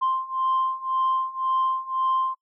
sine beating tone pair, 1046.5 / 1048.4 Hz, C6 / C6, 0 / +3 cents, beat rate 1.9 Hz, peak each -25 / -23 dBFS, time 0.01-2.35 s, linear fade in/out 20 ms, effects noise-tail reverb RT60 0.1 s tail -25 dB re dry + tanh soft clip ceiling -16 dBFS

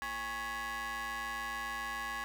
30% pulse ring-modulated tone, 288.7 Hz, D4, 30 cents flat, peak -31 dBFS, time 0.02-2.24 s, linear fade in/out 0 ms, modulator 1390 Hz, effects 12-bit

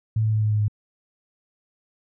sine tone with pitch steps, 110 / 108.99 / 107.99 / 106.99 / 106.01 / 105.03 Hz, A2 / A2 / A2 / A2 / G#2 / G#2, 0 / -16 / -32 / -48 / +36 / +20 cents, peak -18 dBFS, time 0.16-0.682 s, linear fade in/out 5 ms, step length 87 ms, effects none

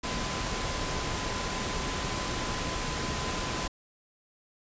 sine tone in noise, 1016 Hz, B5, 49 cents sharp, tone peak -40 dBFS, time 0.03-3.68 s, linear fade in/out 10 ms, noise pink, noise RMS -32 dBFS, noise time 0.03-3.68 s, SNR -11 dB, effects resampled to 16000 Hz

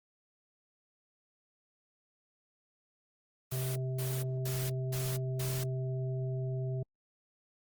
white noise bursts, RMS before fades -41 dBFS, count 5, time 3.51-5.64 s, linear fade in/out 10 ms, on 250 ms, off 220 ms
harmonic tone, 129.9 Hz, C3, 12 cents flat, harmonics 1 / 3 / 5, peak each -32 / -42 / -46 dBFS, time 3.52-6.83 s, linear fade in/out 5 ms
effects Opus 24 kbps

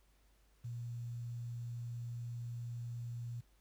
sine tone with quantisation, 119 Hz, A#2, 36 cents sharp, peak -40 dBFS, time 0.64-3.41 s, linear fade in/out 10 ms, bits 11, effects added 50 Hz sine -67 dBFS peak until 3.6 s + pink hiss -74 dBFS RMS until 3.6 s

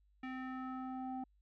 square tone with low-pass filter sweep, 258.9 Hz, C4, 18 cents flat, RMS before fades -43 dBFS, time 0.23-1.24 s, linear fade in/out 5 ms, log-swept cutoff 2200 to 720 Hz, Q 2.8, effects added 50 Hz sine -68 dBFS peak until 1.41 s

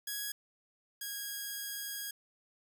5% pulse tone pair in turn, 1661.2 / 1642.1 Hz, G#6 / G#6, 0 / -20 cents, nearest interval unison, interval 20 cents, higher first, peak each -25 / -27 dBFS, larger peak first, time 0.07-0.32 / 1.01-2.11 s, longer second, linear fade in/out 5 ms, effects none

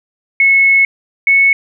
sine tone pair in turn, 2192 / 2206 Hz, C#7 / C#7, -20 / -9 cents, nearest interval unison, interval 11 cents, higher second, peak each -6 dBFS, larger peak neither, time 0.4-0.85 / 1.27-1.53 s, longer first, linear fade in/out 2 ms, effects none

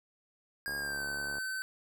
square tone with pitch glide, 1623 to 1531.9 Hz, G#6 to G6, -40 to -40 cents, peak -35 dBFS, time 0.66-1.62 s, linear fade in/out 0 ms, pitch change -100 cents, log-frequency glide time 0.78-1.04 s
click train, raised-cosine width 1 ms, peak -31 dBFS, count 51, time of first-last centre 0.68-1.383 s, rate 71.1 Hz
effects none

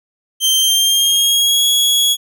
sawtooth tone with pitch glide, 3136 to 3342 Hz, G7 to G#7, 0 to +10 cents, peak -8 dBFS, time 0.4-2.17 s, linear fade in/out 50 ms, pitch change +110 cents, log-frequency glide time 0.59-1.66 s, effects none

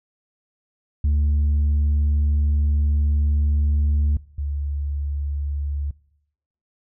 sine tone pair in turn, 73.4 / 71.76 Hz, D2 / D2, 0 / -40 cents, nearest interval unison, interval 40 cents, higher first, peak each -13 / -22 dBFS, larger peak first, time 1.04-4.17 / 4.38-5.91 s, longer first, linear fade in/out 5 ms, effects noise-tail reverb RT60 0.8 s tail -23 dB re dry + tanh soft clip ceiling -15 dBFS

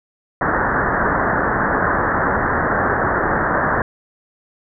white low-pass noise, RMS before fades -18 dBFS, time 0.41-3.82 s, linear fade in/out 2 ms, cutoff 1800 Hz, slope 96 dB/octave, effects none

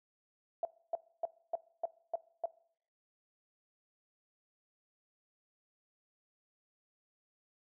sine tone bursts, 671 Hz, E5, 31 cents sharp, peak -30 dBFS, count 7, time 0.63-2.457 s, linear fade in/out 2 ms, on 21 ms, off 280 ms, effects noise-tail reverb RT60 0.6 s tail -21 dB re dry

